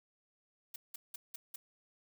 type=noise bursts; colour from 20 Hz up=blue; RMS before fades=-44 dBFS; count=5; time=0.74-1.56 s; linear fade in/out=5 ms; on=20 ms; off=180 ms; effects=none